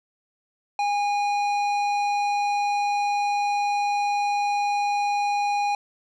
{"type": "tone with tanh clipping", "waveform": "triangle", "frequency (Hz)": 818, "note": "G#5", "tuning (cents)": -26, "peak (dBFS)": -23, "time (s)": [0.79, 5.75], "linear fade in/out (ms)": 2, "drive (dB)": 17, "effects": []}